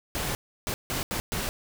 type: noise bursts at uneven times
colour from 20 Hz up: pink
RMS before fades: -30 dBFS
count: 5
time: 0.15-0.35 / 0.67-0.74 / 0.9-1.03 / 1.11-1.2 / 1.32-1.49 s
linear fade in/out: 0 ms
effects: none